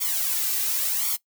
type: noise with flanger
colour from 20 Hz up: blue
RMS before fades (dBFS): -25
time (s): 0-1.17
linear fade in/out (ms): 20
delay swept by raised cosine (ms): 0.89 to 2.59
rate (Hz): 0.92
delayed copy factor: +1
effects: noise-tail reverb RT60 0.1 s tail -19 dB re dry